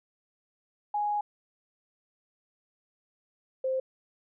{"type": "tone pair in turn", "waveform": "sine", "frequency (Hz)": [830.6, 523.2], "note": ["G#5", "C5"], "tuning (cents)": [0, 0], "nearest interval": "minor sixth", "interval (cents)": 800, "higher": "first", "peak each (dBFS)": -26, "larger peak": "neither", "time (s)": [[0.94, 1.21], [3.64, 3.8]], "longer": "first", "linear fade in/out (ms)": 5, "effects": []}